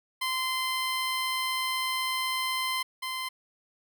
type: tone pair in turn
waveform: 15% pulse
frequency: 1036 / 1036 Hz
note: C6 / C6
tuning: -17 / -17 cents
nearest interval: unison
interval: 0 cents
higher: neither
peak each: -21 / -25 dBFS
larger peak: first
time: 0.21-2.83 / 3.02-3.29 s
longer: first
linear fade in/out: 10 ms
effects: none